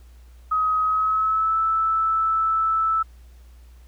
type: tone with pitch glide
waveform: sine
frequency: 1265 to 1314.9 Hz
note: D#6 to E6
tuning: +28 to -5 cents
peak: -18 dBFS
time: 0.51-3.03 s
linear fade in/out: 10 ms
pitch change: +67 cents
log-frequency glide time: 0.82-1.58 s
effects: added 60 Hz sine -44 dBFS peak until 3.87 s + pink hiss -60 dBFS RMS until 3.87 s